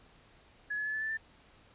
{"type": "tone with pitch steps", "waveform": "sine", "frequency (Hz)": [1690, 1706.7, 1723.5, 1740.5, 1757.7, 1775], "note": ["G#6", "G#6", "A6", "A6", "A6", "A6"], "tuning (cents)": [30, 47, -36, -19, -2, 15], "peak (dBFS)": -32, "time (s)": [0.7, 1.174], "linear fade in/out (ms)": 10, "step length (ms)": 79, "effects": ["pink hiss -61 dBFS RMS until 1.74 s", "resampled to 8000 Hz"]}